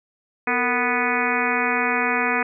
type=harmonic tone with a mistuned harmonic; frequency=246.9 Hz; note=B3; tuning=in tune; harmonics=1 / 2 / 3 / 4 / 5 / 6 / 7 / 8 / 9 / 10; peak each=-28 / -28 / -28 / -28 / -28 / -28 / -28 / -28 / -28 / -28 dBFS; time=0.47-2.43 s; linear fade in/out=5 ms; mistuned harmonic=2; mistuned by=-110 cents; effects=none